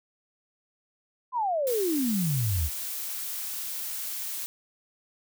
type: exponential sweep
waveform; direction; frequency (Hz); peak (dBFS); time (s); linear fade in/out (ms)
sine; down; 1046.5 to 69; -24; 1.32-2.7; 50
type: noise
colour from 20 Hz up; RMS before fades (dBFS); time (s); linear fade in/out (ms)
blue; -34; 1.67-4.46; 0
effects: none